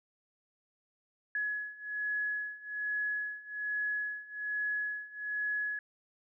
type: beating tone pair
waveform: sine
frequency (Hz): 1689 / 1690.2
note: G#6 / G#6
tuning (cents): +29 / +30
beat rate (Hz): 1.2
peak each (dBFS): -37 / -35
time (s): 1.35-5.79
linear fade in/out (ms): 2
effects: none